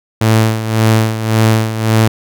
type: tone with tremolo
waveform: sawtooth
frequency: 110.8 Hz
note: A2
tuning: 13 cents sharp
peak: -3 dBFS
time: 0.21-2.08 s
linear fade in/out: 5 ms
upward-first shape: sine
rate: 1.8 Hz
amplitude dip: 70%
effects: none